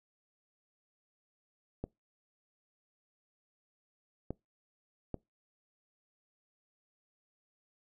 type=clicks; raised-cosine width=2 ms; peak=-23 dBFS; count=3; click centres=1.84 / 4.306 / 5.143 s; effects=noise-tail reverb RT60 0.2 s tail -24 dB re dry